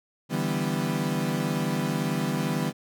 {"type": "chord", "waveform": "35% pulse", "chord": "E minor seventh", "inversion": "third", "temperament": "equal", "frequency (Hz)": [146.83, 164.81, 196, 246.9], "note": ["D3", "E3", "G3", "B3"], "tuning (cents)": [0, 0, 0, 0], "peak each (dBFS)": -29, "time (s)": [0.29, 2.73], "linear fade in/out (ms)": 50, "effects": []}